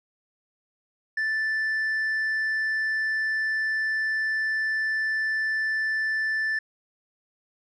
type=tone with tanh clipping; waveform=triangle; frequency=1760 Hz; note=A6; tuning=in tune; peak=-24 dBFS; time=1.17-6.59 s; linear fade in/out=5 ms; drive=7 dB; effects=none